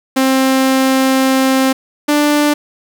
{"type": "tone pair in turn", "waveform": "sawtooth", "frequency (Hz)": [264.4, 294.8], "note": ["C4", "D4"], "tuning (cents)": [18, 7], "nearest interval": "major second", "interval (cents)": 189, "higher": "second", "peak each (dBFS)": -6, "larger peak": "neither", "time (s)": [[0.16, 1.73], [2.08, 2.54]], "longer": "first", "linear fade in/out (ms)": 10, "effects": ["7-bit"]}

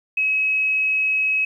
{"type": "tone", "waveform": "sine", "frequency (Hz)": 2559, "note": "D#7", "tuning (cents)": 48, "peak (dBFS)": -17, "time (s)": [0.17, 1.45], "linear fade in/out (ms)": 5, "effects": ["9-bit"]}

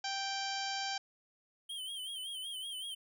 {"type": "harmonic tone", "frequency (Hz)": 784, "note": "G5", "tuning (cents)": 0, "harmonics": [1, 2, 3, 4, 5, 6, 7, 8, 9], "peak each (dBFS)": [-39, -43, -46, -43, -48, -43, -45, -50, -52], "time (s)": [0.04, 0.98], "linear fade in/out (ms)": 5}
{"type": "tone with vibrato", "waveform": "square", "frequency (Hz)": 3139, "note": "G7", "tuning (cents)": 2, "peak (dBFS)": -40, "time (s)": [1.69, 2.95], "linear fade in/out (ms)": 10, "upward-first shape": "sine", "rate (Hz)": 5.3, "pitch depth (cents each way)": 82}
{"effects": []}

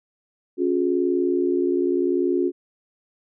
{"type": "tone cluster", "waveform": "sine", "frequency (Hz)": [277.9, 358.6, 418.4], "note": ["C#4", "F4", "G#4"], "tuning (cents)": [4, 46, 13], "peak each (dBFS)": [-24, -20, -28], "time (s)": [0.57, 2.52], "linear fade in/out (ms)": 50, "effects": []}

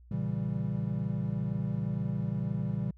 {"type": "chord", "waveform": "triangle", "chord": "A# diminished seventh", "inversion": "none", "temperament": "equal", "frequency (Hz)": [116.54, 138.59, 164.81, 196], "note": ["A#2", "C#3", "E3", "G3"], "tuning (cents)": [0, 0, 0, 0], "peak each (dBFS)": -33, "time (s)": [0.11, 2.91], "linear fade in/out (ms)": 5, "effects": ["added 60 Hz sine -52 dBFS peak until 2.97 s"]}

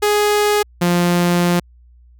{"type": "tone pair in turn", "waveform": "sawtooth", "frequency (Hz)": [416.4, 175.07], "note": ["G#4", "F3"], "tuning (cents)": [5, 5], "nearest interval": "octave + minor third", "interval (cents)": 1500, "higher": "first", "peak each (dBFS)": -9, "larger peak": "neither", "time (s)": [[0.02, 0.63], [0.81, 1.6]], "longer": "second", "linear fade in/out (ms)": 10, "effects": ["added 60 Hz sine -44 dBFS peak until 2.19 s"]}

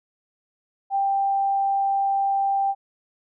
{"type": "tone", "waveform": "sine", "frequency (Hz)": 788, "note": "G5", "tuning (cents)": 9, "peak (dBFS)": -19, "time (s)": [0.9, 2.75], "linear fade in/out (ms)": 50, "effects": []}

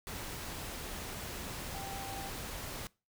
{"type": "tone in noise", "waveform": "sine", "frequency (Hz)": 784, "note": "G5", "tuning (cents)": 0, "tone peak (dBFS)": -43, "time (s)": [1.74, 2.29], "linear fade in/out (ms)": 0, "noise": "pink", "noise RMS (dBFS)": -42, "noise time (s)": [0.07, 2.87], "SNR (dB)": -4, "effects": ["noise-tail reverb RT60 0.3 s tail -23 dB re dry"]}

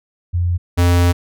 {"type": "tone pair in turn", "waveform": ["sine", "square"], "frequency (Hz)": [87.6, 87.6], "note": ["F2", "F2"], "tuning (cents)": [6, 6], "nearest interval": "unison", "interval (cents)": 0, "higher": "neither", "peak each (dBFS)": [-14, -11], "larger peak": "second", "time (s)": [[0.33, 0.58], [0.77, 1.13]], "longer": "second", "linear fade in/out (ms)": 20, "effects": []}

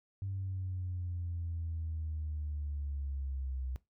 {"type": "exponential sweep", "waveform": "sine", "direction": "down", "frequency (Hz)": [98, 63.9], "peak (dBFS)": -34, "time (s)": [0.22, 3.76], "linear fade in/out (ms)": 0, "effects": ["noise-tail reverb RT60 0.2 s tail -20 dB re dry", "tanh soft clip ceiling -30 dBFS"]}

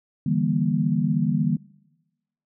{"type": "chord", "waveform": "sine", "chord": "E half-diminished seventh", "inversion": "third", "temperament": "just", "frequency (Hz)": [148.33, 164.81, 197.78, 237.3], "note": ["D3", "E3", "G3", "Bb3"], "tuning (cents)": [18, 0, 16, 31], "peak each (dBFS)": -25, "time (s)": [0.26, 1.57], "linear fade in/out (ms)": 5, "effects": ["noise-tail reverb RT60 1.0 s tail -22 dB re dry"]}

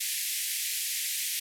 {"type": "band-pass noise", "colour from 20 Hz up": "white", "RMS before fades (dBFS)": -32, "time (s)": [0, 1.4], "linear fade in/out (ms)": 10, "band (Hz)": [1900, 14000], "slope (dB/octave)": 48, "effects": []}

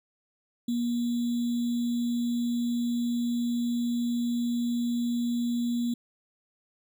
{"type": "tone with sample-and-hold", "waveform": "sine", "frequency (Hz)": 238.5, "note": "A#3", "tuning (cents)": 40, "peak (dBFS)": -25, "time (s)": [0.68, 5.94], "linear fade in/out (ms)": 5, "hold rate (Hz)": 3675, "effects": []}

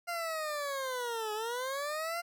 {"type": "linear two-way sweep", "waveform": "20% pulse", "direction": "down then up", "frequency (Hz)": [698.5, 420, 698.5], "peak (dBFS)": -29, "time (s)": [0.07, 2.22], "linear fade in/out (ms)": 20, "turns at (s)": 1.33, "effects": []}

